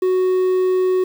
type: tone with quantisation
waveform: triangle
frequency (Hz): 370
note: F#4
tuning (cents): 0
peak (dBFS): -12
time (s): 0.02-1.04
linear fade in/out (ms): 5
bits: 7
effects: none